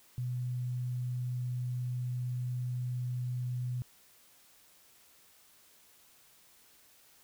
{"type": "tone", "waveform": "sine", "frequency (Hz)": 124.3, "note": "B2", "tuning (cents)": 12, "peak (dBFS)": -32, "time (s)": [0.18, 3.82], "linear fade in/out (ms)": 0, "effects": ["white hiss -62 dBFS RMS until 7.23 s"]}